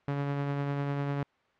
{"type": "tone with tremolo", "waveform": "sawtooth", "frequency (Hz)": 141.7, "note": "C#3", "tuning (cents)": 38, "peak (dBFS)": -24, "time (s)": [0.08, 1.23], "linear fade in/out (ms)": 0, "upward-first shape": "triangle", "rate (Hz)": 10, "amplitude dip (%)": 30, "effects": ["white hiss -67 dBFS RMS until 1.59 s", "low-pass 2000 Hz 12 dB/octave"]}